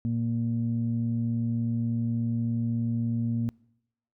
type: tone pair together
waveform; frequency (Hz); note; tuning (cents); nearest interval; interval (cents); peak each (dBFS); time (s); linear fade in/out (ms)
sine; 116.55 / 233.1; A#2 / A#3; 0 / 0; octave; 1200; -27; 0.05-3.49; 0
effects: noise-tail reverb RT60 0.8 s tail -26 dB re dry + tanh soft clip ceiling -18 dBFS